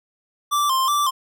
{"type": "tone with vibrato", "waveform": "square", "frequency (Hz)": 1108.7, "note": "C#6", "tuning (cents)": 0, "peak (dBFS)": -18, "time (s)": [0.51, 1.11], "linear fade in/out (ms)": 20, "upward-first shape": "square", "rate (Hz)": 2.7, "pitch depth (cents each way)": 92, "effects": []}